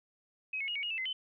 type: tone with pitch steps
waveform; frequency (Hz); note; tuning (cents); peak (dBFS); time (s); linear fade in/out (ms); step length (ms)
sine; 2540 / 2191 / 2875 / 2240 / 2872 / 2646 / 2054 / 3046; D#7 / C#7 / F7 / C#7 / F7 / E7 / C7 / F#7; +35 / -21 / +50 / +18 / +48 / +6 / -33 / +50; -33; 0.53-1.13; 5; 75
effects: none